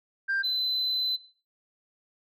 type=tone pair in turn; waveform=sine; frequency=1584 / 4033 Hz; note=G6 / B7; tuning=+18 / +36 cents; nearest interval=octave + major third; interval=1618 cents; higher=second; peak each=-23 dBFS; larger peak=neither; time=0.28-0.43 / 0.43-1.17 s; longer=second; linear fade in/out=20 ms; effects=noise-tail reverb RT60 0.4 s tail -20 dB re dry + tanh soft clip ceiling -22 dBFS

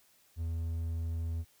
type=tone; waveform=triangle; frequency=82.41 Hz; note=E2; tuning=in tune; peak=-30 dBFS; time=0.36-1.45 s; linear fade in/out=50 ms; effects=white hiss -66 dBFS RMS until 1.6 s

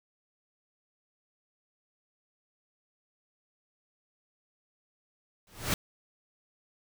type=noise with exponential growth; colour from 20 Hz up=pink; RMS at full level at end=-24 dBFS; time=5.47-5.74 s; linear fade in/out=2 ms; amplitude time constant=58 ms; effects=none

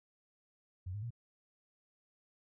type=tone with pitch steps; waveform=sine; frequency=91.4 / 103.79 / 117.85 Hz; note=F#2 / G#2 / A#2; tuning=-21 / -1 / +19 cents; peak=-38 dBFS; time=0.86-1.106 s; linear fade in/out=10 ms; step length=82 ms; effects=none

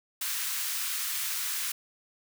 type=high-pass noise; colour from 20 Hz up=white; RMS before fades=-32 dBFS; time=0.21-1.72 s; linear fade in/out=5 ms; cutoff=1200 Hz; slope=24 dB/octave; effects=none

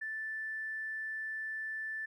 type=tone with tanh clipping; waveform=triangle; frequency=1760 Hz; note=A6; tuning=in tune; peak=-36 dBFS; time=0.01-2.06 s; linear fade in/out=10 ms; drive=3 dB; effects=none

